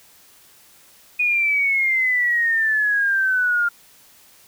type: exponential sweep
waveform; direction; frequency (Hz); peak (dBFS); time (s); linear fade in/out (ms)
sine; down; 2478 to 1400; -16; 1.19-3.69; 10
effects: white hiss -51 dBFS RMS until 4.47 s